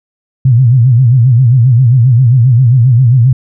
sine tone with vibrato, 123.47 Hz, B2, in tune, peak -3 dBFS, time 0.45-3.33 s, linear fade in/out 5 ms, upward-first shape sine, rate 7.5 Hz, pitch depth 150 cents each way, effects none

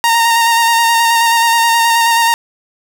sawtooth tone with vibrato, 925 Hz, A#5, 14 cents flat, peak -5 dBFS, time 0.04-2.34 s, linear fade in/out 0 ms, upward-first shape square, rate 9.4 Hz, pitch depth 17 cents each way, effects 7-bit

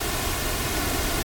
pink noise with comb filter, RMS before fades -26 dBFS, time 0-1.23 s, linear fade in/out 10 ms, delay 2.8 ms, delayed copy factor +0.5, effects AAC 64 kbps

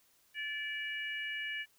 harmonic tone, 580 Hz, D5, 22 cents flat, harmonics 3 / 4 / 5, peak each -39 / -41 / -42 dBFS, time 0.34-1.66 s, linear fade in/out 50 ms, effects white hiss -69 dBFS RMS until 1.78 s

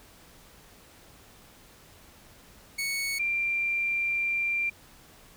sawtooth / sine tone pair in turn, 2217 / 2372 Hz, C#7 / D7, 0 / +17 cents, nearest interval minor second, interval 117 cents, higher second, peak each -25 / -25 dBFS, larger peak neither, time 2.78-3.19 / 3.19-4.7 s, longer second, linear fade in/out 10 ms, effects pink hiss -54 dBFS RMS until 5.36 s

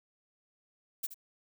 violet noise with echo, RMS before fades -34 dBFS, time 1.03-1.07 s, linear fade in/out 10 ms, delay 74 ms, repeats 1, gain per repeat -12 dB, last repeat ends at 1.144 s, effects none

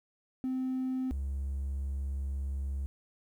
triangle tone pair in turn, 258.8 / 68.55 Hz, C4 / C#2, -19 / -19 cents, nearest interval octave + major seventh, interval 2300 cents, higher first, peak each -27 / -29 dBFS, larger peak first, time 0.44-1.11 / 1.11-2.86 s, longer second, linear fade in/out 0 ms, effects tanh soft clip ceiling -26 dBFS + 11-bit

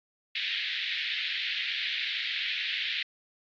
white band-pass noise, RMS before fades -32 dBFS, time 0.35-3.03 s, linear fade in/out 5 ms, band 1800 to 3900 Hz, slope 48 dB/octave, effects AAC 48 kbps

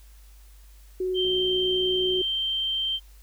sine tone with vibrato, 370 Hz, F#4, in tune, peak -24 dBFS, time 1-2.22 s, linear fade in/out 5 ms, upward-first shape square, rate 20 Hz, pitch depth 9 cents each way
sine tone, 3136 Hz, G7, in tune, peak -24 dBFS, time 1.14-3 s, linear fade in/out 50 ms
click train, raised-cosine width 2 ms, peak -32 dBFS, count 59, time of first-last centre 1.25-2.206 s, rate 60.7 Hz
effects added 50 Hz sine -47 dBFS peak until 3.22 s + white hiss -59 dBFS RMS until 3.22 s

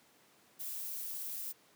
violet noise, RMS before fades -41 dBFS, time 0.59-1.53 s, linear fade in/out 20 ms, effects pink hiss -65 dBFS RMS until 1.75 s + high-pass 200 Hz 12 dB/octave

